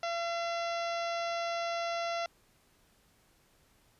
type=harmonic tone; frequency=680 Hz; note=F5; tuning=46 cents flat; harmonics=1 / 2 / 3 / 4 / 5 / 6 / 7 / 8 / 9; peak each=-33 / -39 / -43 / -45 / -47 / -49 / -50 / -51 / -52 dBFS; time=0.03-2.26 s; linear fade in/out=2 ms; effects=pink hiss -67 dBFS RMS until 3.99 s + resampled to 32000 Hz